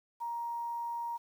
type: tone with quantisation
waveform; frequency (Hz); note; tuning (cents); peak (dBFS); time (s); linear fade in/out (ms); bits
sine; 939; A#5; +12; -34; 0.2-1.18; 20; 10
effects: none